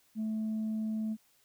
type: tone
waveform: sine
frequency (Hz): 218.3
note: A3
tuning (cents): -13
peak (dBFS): -29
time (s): 0.15-1.17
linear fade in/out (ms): 50
effects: tanh soft clip ceiling -29 dBFS + white hiss -68 dBFS RMS until 1.44 s